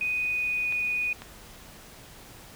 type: tone with pitch glide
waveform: sine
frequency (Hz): 2491 to 2472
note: D#7 to D#7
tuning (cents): +1 to -12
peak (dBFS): -25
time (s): 0.01-1.13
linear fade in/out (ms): 2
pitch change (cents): -13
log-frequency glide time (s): 0.14-0.67
type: clicks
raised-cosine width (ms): 0.3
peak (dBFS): -24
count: 2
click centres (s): 0.724 / 1.22
effects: pink hiss -48 dBFS RMS until 2.55 s